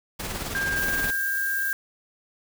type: noise with tremolo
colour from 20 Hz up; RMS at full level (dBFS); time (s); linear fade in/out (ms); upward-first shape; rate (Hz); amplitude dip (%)
pink; -30; 0.19-1.11; 10; sine; 19; 45
type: tone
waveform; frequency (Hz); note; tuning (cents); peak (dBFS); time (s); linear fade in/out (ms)
sine; 1600; G6; +35; -24; 0.55-1.73; 0
type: noise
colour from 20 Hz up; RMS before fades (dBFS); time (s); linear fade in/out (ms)
violet; -33; 0.76-1.73; 2
effects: none